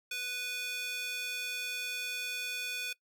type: tone with high-pass filter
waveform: square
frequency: 495 Hz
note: B4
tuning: 4 cents sharp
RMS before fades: -37 dBFS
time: 0.11-2.93 s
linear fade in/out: 5 ms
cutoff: 2400 Hz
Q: 2.1
effects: noise-tail reverb RT60 0.1 s tail -21 dB re dry